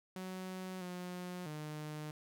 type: tone with pitch steps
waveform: sawtooth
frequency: 186.1 / 179.7 / 152.1 Hz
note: F#3 / F3 / D#3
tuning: +10 / +50 / -39 cents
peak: -38 dBFS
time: 0.16-2.11 s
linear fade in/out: 2 ms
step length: 650 ms
effects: none